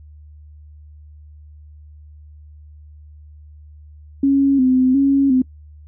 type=tone with vibrato; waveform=sine; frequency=266.2 Hz; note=C4; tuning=30 cents sharp; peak=-11 dBFS; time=4.23-5.42 s; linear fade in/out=5 ms; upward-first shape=square; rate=1.4 Hz; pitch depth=61 cents each way; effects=noise-tail reverb RT60 0.1 s tail -23 dB re dry + added 75 Hz sine -39 dBFS peak until 5.87 s